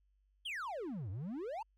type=exponential two-way sweep; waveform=triangle; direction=down then up; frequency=3416 to 88.3 to 956 Hz; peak=-37 dBFS; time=0.45-1.63 s; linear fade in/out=10 ms; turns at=1.1 s; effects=added 49 Hz sine -70 dBFS peak until 1.77 s